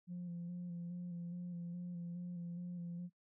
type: tone with vibrato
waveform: sine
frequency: 174.61 Hz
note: F3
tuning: in tune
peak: -40 dBFS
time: 0.07-3.1 s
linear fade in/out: 50 ms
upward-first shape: square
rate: 2.4 Hz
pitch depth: 23 cents each way
effects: noise-tail reverb RT60 0.1 s tail -26 dB re dry + tanh soft clip ceiling -39 dBFS